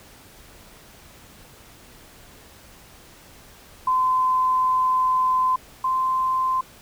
sine tone pair in turn, 1026 / 1037.9 Hz, C6 / C6, -34 / -14 cents, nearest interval unison, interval 20 cents, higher second, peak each -17 / -19 dBFS, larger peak first, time 3.87-5.56 / 5.84-6.61 s, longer first, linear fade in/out 5 ms, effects pink hiss -48 dBFS RMS until 6.81 s

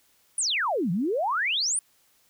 sine exponential two-way sweep, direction down then up, 9950 to 159.2 to 9950 Hz, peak -23 dBFS, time 0.38-1.79 s, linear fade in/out 2 ms, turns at 0.91 s, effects white hiss -64 dBFS RMS until 2.29 s

